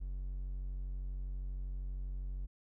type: tone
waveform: triangle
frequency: 46.29 Hz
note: F#1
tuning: 2 cents sharp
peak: -35 dBFS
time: 0-2.47 s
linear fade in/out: 20 ms
effects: none